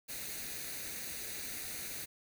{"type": "noise with comb filter", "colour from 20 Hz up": "white", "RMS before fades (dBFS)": -42, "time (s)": [0.08, 2.06], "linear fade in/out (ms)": 20, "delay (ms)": 0.47, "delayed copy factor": 0.6, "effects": []}